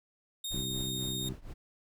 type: tone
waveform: sawtooth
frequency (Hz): 3697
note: A#7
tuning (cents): -15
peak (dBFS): -32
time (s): 0.44-1.29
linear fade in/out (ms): 5
type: noise with tremolo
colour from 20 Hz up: brown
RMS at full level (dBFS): -40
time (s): 0.5-1.54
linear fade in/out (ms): 20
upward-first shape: triangle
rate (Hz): 4.1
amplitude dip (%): 90
type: harmonic tone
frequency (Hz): 64.4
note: C2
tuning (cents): -27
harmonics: 2 / 3 / 4 / 5 / 6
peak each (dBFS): -39 / -42 / -46 / -44 / -46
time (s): 0.53-1.34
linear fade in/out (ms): 10
effects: none